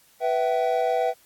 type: chord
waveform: triangle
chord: E minor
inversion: second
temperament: equal with one note detuned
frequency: 493.9 / 659.3 / 766.5 Hz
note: B4 / E5 / G5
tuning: 0 / 0 / -39 cents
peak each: -23 dBFS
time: 0.2-1.14 s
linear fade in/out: 50 ms
effects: white hiss -58 dBFS RMS until 1.25 s + AAC 64 kbps